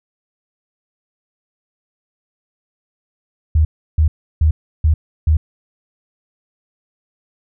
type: tone bursts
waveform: sine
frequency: 77.78 Hz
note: D#2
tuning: in tune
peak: -9 dBFS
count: 5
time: 3.55-5.37 s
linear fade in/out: 5 ms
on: 100 ms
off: 330 ms
effects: none